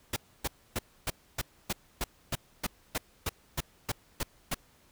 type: noise bursts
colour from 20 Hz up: pink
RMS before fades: -31 dBFS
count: 15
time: 0.13-4.545 s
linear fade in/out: 5 ms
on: 33 ms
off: 280 ms
effects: pink hiss -63 dBFS RMS until 4.91 s